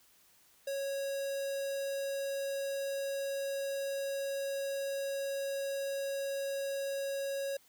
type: tone with notch filter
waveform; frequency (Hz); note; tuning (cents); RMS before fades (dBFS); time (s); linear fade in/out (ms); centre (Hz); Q
square; 551; C#5; -11; -36; 0.67-7.57; 5; 2100; 1.4
effects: white hiss -65 dBFS RMS until 7.68 s